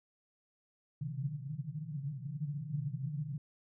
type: band-pass noise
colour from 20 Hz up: pink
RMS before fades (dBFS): -39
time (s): 1.01-3.38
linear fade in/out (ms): 2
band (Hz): 130 to 160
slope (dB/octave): 96
effects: none